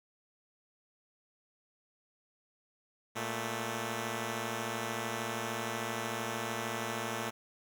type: tone pair together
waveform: 5% pulse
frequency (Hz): 116.54 / 220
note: A#2 / A3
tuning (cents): 0 / 0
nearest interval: major seventh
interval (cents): 1100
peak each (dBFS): -26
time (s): 3.15-7.31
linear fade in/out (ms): 20
effects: none